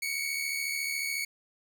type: tone pair together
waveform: sawtooth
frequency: 2198 / 2272 Hz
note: C#7 / C#7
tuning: -15 / +42 cents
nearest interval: minor second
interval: 57 cents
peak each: -29 / -31 dBFS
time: 0.02-1.25 s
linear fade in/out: 5 ms
effects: none